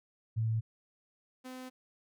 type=tone pair in turn; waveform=sine / sawtooth; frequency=111.8 / 256.1 Hz; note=A2 / C4; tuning=+28 / -37 cents; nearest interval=octave + major second; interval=1435 cents; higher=second; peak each=-28 / -39 dBFS; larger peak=first; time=0.36-0.61 / 1.44-1.7 s; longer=second; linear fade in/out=20 ms; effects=none